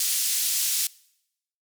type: band-pass noise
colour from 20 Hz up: white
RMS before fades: -25 dBFS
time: 0-0.87 s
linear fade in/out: 2 ms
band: 3900 to 12000 Hz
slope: 12 dB/octave
effects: noise-tail reverb RT60 0.8 s tail -23 dB re dry